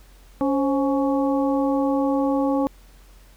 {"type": "harmonic tone with a mistuned harmonic", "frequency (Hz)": 279, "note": "C#4", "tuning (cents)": 11, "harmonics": [1, 2, 3, 4], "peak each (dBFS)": [-20, -24, -28, -32], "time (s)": [0.41, 2.67], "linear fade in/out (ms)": 0, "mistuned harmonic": 2, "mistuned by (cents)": -82, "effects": ["added 45 Hz sine -47 dBFS peak until 3.36 s", "pink hiss -55 dBFS RMS until 3.36 s"]}